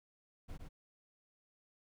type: noise with echo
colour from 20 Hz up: brown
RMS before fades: -45 dBFS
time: 0.48-0.58 s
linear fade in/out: 20 ms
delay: 110 ms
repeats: 1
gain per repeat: -3 dB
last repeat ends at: 0.69 s
effects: none